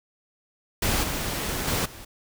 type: noise with level steps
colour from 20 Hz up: pink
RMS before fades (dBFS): -24 / -29 / -25 / -43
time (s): 0.82-2.05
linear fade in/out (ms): 5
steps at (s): 1.03 / 1.67 / 1.85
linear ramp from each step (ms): 10
effects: none